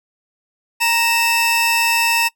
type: tone pair together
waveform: sawtooth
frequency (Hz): 932.3 / 2637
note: A#5 / E7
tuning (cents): 0 / 0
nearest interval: octave + tritone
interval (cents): 1800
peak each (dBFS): -14 / -13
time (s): 0.8-2.29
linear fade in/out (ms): 20
effects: noise-tail reverb RT60 0.1 s tail -22 dB re dry